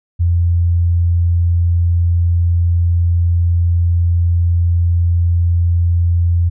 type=tone; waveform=sine; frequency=86 Hz; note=F2; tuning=26 cents flat; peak=-10 dBFS; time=0.19-6.5 s; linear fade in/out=20 ms; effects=none